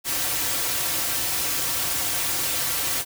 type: noise with comb filter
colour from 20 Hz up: white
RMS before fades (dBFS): -25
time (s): 0.04-3.05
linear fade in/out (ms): 50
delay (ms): 4.8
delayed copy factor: -0.7
effects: none